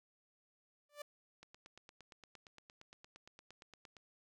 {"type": "tone with exponential growth", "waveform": "sawtooth", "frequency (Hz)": 587.3, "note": "D5", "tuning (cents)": 0, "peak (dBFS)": -38, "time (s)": [0.89, 1.02], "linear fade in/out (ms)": 5, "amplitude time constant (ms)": 28}
{"type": "click train", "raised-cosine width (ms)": 0.2, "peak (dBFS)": -38, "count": 23, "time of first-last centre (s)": [1.43, 3.967], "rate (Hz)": 8.67}
{"effects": []}